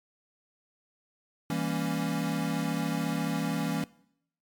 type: chord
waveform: square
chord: E diminished seventh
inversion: none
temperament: equal with one note detuned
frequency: 164.81 / 199.31 / 233.1 / 277.2 Hz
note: E3 / G3 / Bb3 / Db4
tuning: 0 / +29 / 0 / 0 cents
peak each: -33 / -36 / -35 / -34 dBFS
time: 1.5-3.84 s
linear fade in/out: 2 ms
effects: noise-tail reverb RT60 0.7 s tail -21 dB re dry + MP3 96 kbps